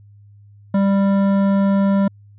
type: tone with hard clipping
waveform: triangle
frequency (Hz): 197.2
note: G3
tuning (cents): +11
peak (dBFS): -15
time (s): 0.74-2.08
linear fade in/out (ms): 5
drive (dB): 16
effects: added 102 Hz sine -43 dBFS peak until 2.38 s + resampled to 8000 Hz